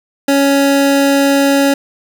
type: tone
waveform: 25% pulse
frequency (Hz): 278.3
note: C#4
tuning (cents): +7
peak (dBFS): -5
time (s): 0.28-1.74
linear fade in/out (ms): 5
effects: none